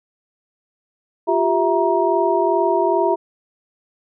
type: tone cluster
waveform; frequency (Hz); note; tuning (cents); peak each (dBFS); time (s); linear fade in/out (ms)
sine; 351.6 / 394 / 659 / 943; F4 / G4 / E5 / A#5; +12 / +9 / -1 / +20; -20; 1.27-3.16; 20
effects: none